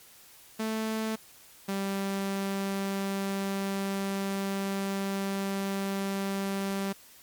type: tone pair in turn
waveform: sawtooth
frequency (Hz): 220 / 196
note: A3 / G3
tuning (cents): 0 / 0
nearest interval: major second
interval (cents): 200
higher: first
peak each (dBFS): -25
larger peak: neither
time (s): 0.59-1.16 / 1.68-6.93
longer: second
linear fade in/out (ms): 10
effects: white hiss -54 dBFS RMS until 7.22 s + MP3 96 kbps